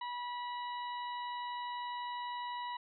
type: tone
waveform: 40% pulse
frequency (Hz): 974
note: B5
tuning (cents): -24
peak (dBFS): -37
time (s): 0.01-2.77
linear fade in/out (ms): 5
effects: resampled to 11025 Hz